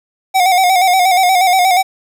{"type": "tone with vibrato", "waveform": "square", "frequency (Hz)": 740, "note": "F#5", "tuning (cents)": 0, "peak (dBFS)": -9, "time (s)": [0.34, 1.83], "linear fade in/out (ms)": 20, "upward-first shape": "square", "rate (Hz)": 8.4, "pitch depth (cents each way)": 55, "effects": ["8-bit"]}